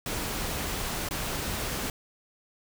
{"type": "noise with dropouts", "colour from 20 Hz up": "pink", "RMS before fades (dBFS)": -32, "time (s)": [0.06, 1.9], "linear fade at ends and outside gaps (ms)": 2, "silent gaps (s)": [1.088, 1.109], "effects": []}